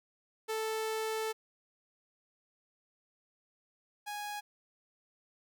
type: tone pair in turn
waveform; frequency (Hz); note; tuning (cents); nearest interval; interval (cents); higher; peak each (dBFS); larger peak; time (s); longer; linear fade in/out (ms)
sawtooth; 439.9 / 829; A4 / G#5; 0 / -3; major seventh; 1097; second; -29 / -34; first; 0.48-1.33 / 4.06-4.41; first; 20
effects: none